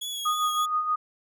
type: tone with vibrato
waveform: sawtooth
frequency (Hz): 3358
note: G#7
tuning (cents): +18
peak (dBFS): -28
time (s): 0.01-0.66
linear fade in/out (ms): 10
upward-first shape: triangle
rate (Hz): 3.4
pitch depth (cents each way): 28
type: tone with tremolo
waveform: sine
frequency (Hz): 1238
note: D#6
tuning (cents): -9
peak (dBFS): -21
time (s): 0.25-0.96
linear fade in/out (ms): 10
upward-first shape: sine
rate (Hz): 6.3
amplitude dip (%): 55
effects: none